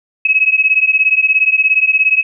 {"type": "beating tone pair", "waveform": "sine", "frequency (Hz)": [2553, 2570], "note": ["D#7", "E7"], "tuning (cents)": [44, -45], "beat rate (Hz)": 17, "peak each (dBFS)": -12, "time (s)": [0.25, 2.23], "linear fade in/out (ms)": 5, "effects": []}